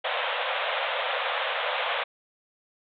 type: band-pass noise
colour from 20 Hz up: pink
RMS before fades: -28 dBFS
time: 0.04-2.04 s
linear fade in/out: 10 ms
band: 490 to 3700 Hz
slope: 96 dB/octave
effects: MP3 96 kbps